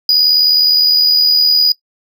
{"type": "tone with amplitude modulation", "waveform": "triangle", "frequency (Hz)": 4925, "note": "D#8", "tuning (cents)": -19, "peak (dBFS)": -4, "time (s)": [0.09, 1.72], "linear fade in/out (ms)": 2, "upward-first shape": "sine", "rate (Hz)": 79.6, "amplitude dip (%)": 45, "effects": ["noise-tail reverb RT60 0.1 s tail -18 dB re dry"]}